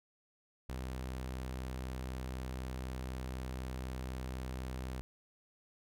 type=tone with vibrato; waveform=sawtooth; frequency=64 Hz; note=C2; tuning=38 cents flat; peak=-35 dBFS; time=0.69-5.01 s; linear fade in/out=0 ms; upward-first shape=triangle; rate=20 Hz; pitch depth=19 cents each way; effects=none